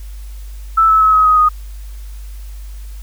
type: tone with pitch steps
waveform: sine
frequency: 1318.5 / 1302.6 / 1286.9 / 1271.4 / 1256.1 / 1240.9 Hz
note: E6 / E6 / E6 / D#6 / D#6 / D#6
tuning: 0 / -21 / -42 / +37 / +16 / -5 cents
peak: -7 dBFS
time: 0.77-1.49 s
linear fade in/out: 10 ms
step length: 120 ms
effects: added 50 Hz sine -27 dBFS peak until 3.02 s + white hiss -46 dBFS RMS until 3.02 s